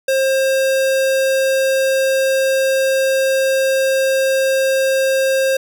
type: tone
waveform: square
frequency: 533 Hz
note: C5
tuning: 32 cents sharp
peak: -14 dBFS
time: 0.08-5.57 s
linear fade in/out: 5 ms
effects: none